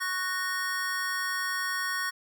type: chord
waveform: square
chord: F# major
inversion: second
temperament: just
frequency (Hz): 1110 / 1480 / 1850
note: C#6 / F#6 / A#6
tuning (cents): +2 / 0 / -14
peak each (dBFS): -36 / -35 / -32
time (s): 0-2.11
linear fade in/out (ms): 20
effects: none